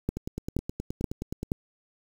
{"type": "two click trains", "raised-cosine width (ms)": 3, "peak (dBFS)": [-13, -19], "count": [4, 13], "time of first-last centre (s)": [[0.09, 1.519], [0.17, 1.431]], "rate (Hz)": [2.1, 9.52], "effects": ["7-bit"]}